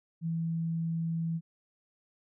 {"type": "tone", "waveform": "sine", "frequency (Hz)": 164.81, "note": "E3", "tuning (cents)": 0, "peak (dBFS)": -29, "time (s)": [0.21, 1.41], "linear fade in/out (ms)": 50, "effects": []}